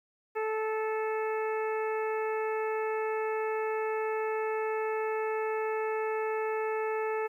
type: harmonic tone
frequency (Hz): 436.9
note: A4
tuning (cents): -12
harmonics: 1 / 2 / 3 / 4 / 5 / 6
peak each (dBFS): -30 / -36 / -40 / -42 / -44 / -46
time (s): 0.35-7.28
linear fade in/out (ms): 20
effects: 11-bit